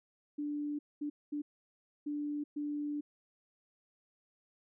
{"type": "tone bursts at uneven times", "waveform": "sine", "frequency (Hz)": 293.7, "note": "D4", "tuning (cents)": 0, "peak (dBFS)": -34, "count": 5, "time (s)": [[0.38, 0.79], [1.01, 1.1], [1.32, 1.42], [2.06, 2.44], [2.56, 3.01]], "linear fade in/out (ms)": 10, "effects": []}